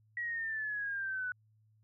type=exponential sweep; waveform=sine; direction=down; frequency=1926 to 1477 Hz; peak=-34 dBFS; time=0.17-1.32 s; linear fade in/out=2 ms; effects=added 108 Hz sine -65 dBFS peak until 1.83 s